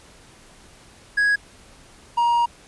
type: tone pair in turn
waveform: triangle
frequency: 1661.2 / 945.6 Hz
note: G#6 / A#5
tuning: 0 / +24 cents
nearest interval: minor seventh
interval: 976 cents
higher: first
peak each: -14 dBFS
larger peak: neither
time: 1.17-1.36 / 2.17-2.46 s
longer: second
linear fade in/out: 10 ms
effects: pink hiss -49 dBFS RMS until 2.67 s + resampled to 24000 Hz